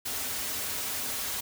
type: noise with comb filter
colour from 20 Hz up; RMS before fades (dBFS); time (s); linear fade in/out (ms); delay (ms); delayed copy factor
white; -33; 0.05-1.41; 10; 5.8; -0.65
effects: none